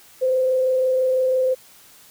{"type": "tone with frequency modulation", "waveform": "sine", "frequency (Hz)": 516, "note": "C5", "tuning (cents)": -24, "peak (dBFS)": -16, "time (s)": [0.21, 1.55], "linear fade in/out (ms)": 20, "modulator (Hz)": 26, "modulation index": 0.25, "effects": ["white hiss -49 dBFS RMS until 2.1 s"]}